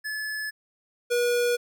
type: tone pair in turn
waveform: square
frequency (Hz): 1721 / 482.9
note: A6 / B4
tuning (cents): -39 / -39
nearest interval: octave + minor seventh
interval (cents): 2200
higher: first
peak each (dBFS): -30 / -22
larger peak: second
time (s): 0.04-0.51 / 1.1-1.57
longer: neither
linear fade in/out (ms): 20
effects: none

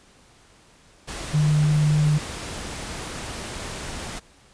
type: tone in noise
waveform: sine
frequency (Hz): 150.6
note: D3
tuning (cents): +44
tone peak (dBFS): -16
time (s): 1.33-2.19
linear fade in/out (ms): 20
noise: pink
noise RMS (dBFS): -33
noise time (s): 1.07-4.2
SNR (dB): +14
effects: pink hiss -54 dBFS RMS until 4.53 s + resampled to 22050 Hz

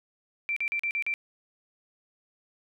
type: tone bursts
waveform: sine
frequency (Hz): 2349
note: D7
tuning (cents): 0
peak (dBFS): -26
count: 6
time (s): 0.49-1.139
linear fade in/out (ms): 0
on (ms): 74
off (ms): 41
effects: none

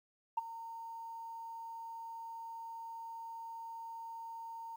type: tone with ADSR envelope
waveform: sine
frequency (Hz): 915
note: A#5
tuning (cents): -32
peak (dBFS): -27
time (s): 0.37-4.76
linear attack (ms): 9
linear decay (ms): 21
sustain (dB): -16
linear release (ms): 5
effects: tanh soft clip ceiling -25 dBFS + 11-bit

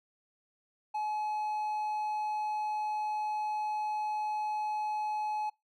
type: tone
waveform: triangle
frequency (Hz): 850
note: G#5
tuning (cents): +40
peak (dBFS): -29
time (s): 0.94-5.5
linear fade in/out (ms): 10
effects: noise-tail reverb RT60 0.2 s tail -24 dB re dry

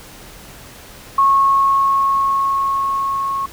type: tone with level ramp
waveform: sine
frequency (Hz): 1095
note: C#6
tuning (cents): -22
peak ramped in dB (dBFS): -9 to -18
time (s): 1.18-3.46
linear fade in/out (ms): 5
effects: pink hiss -39 dBFS RMS until 3.52 s

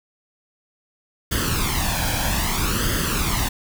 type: noise with flanger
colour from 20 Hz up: pink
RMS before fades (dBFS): -22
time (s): 1.31-3.49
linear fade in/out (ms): 10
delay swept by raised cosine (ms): 0.62 to 1.26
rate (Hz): 0.62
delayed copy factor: +0.7
effects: none

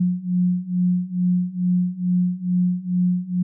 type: beating tone pair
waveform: sine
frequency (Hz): 178.4 / 180.7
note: F3 / F#3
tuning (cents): +37 / -41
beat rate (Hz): 2.3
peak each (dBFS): -22 / -20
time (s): 0-3.43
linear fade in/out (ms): 10
effects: none

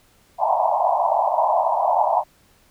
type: band-pass noise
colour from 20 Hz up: pink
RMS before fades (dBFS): -19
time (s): 0.38-2.24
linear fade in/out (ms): 50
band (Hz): 620 to 1000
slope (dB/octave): 96
effects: pink hiss -57 dBFS RMS until 2.7 s

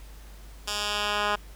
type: tone with band-pass filter sweep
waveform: 10% pulse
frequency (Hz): 207.1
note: G#3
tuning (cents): -5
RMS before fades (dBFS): -28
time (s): 0.67-1.36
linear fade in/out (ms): 10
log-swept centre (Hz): 5400 to 1600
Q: 0.96
effects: added 50 Hz sine -43 dBFS peak until 1.55 s + pink hiss -53 dBFS RMS until 1.55 s

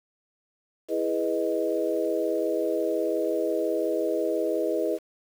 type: chord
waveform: sine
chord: E major seventh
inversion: none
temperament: equal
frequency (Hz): 329.6 / 415.3 / 493.9 / 622.3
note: E4 / G#4 / B4 / D#5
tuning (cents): 0 / 0 / 0 / 0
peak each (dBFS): -29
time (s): 0.88-4.99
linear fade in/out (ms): 50
effects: 8-bit

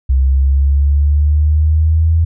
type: exponential sweep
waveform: sine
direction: up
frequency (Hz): 65.4 to 82.41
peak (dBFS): -8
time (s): 0.09-2.25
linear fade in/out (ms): 10
effects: none

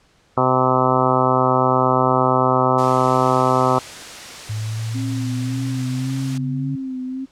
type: harmonic tone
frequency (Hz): 128.7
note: C3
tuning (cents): -28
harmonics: 1 / 2 / 3 / 4 / 5 / 6 / 7 / 8 / 9 / 10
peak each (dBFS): -23 / -23 / -23 / -23 / -23 / -23 / -23 / -23 / -23 / -23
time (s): 0.37-3.79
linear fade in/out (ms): 5
type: noise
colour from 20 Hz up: white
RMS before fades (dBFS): -34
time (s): 2.78-6.38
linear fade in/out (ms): 5
type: exponential sweep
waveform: sine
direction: up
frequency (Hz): 107 to 143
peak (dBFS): -22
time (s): 4.49-6.76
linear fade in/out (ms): 10
type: tone with vibrato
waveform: sine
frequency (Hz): 261.6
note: C4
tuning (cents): 0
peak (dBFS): -24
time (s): 4.94-7.26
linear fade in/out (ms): 20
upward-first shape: sine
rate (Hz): 1.8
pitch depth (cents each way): 43
effects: pink hiss -57 dBFS RMS until 7.31 s + low-pass 7000 Hz 12 dB/octave

